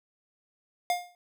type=tone with exponential decay; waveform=square; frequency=709 Hz; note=F5; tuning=26 cents sharp; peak=-22 dBFS; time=0.9-1.15 s; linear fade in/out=1 ms; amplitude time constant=53 ms; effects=none